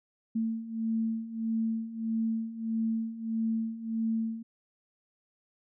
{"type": "beating tone pair", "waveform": "sine", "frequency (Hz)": [223.5, 225.1], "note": ["A3", "A3"], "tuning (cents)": [27, 40], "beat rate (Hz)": 1.6, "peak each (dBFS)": [-34, -30], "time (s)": [0.35, 4.43], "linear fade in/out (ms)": 10, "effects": []}